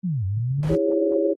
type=linear two-way sweep; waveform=sine; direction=down then up; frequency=196 to 91.2 to 168.8 Hz; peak=-21 dBFS; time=0.03-0.76 s; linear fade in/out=20 ms; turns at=0.25 s
type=noise; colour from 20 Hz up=brown; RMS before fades=-28 dBFS; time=0.63-0.75 s; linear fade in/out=0 ms
type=chord; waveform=sine; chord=C# minor; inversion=first; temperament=equal with one note detuned; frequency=329.6 / 406.1 / 554.4 Hz; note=E4 / G#4 / C#5; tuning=0 / -39 / 0 cents; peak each=-23 dBFS; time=0.69-1.34 s; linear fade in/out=20 ms
effects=high-pass 60 Hz 12 dB/octave + AAC 32 kbps